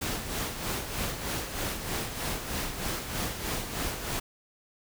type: noise with tremolo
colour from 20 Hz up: pink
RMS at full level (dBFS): -31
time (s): 0.01-4.2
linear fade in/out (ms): 10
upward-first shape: sine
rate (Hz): 3.2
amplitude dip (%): 55
effects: none